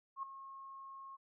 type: tone with ADSR envelope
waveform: sine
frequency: 1083 Hz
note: C#6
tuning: 41 cents flat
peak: -36 dBFS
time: 0.16-1.17 s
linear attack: 70 ms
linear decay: 3 ms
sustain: -12 dB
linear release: 22 ms
effects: none